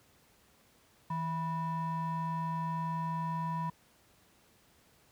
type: ring-modulated tone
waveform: triangle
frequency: 409.9 Hz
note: G#4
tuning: 23 cents flat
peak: -27 dBFS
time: 1.1-3.7 s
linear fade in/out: 5 ms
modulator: 572 Hz
effects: pink hiss -65 dBFS RMS until 5.11 s + high-pass 60 Hz 12 dB/octave